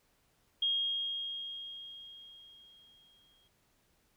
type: tone with exponential decay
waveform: sine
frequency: 3253 Hz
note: G#7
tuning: 37 cents flat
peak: -27 dBFS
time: 0.62-3.48 s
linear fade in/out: 5 ms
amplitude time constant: 620 ms
effects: pink hiss -72 dBFS RMS until 4.16 s